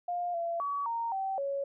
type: tone with pitch steps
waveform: sine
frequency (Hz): 705 / 679 / 1134 / 926 / 772 / 556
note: F5 / F5 / C#6 / A#5 / G5 / C#5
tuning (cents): +16 / -49 / +39 / -12 / -27 / +5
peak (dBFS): -30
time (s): 0.08-1.64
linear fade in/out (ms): 5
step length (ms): 260
effects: none